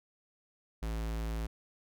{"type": "tone", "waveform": "square", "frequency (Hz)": 55.1, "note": "A1", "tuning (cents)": 3, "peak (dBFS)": -34, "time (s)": [0.82, 1.47], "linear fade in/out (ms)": 10, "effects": []}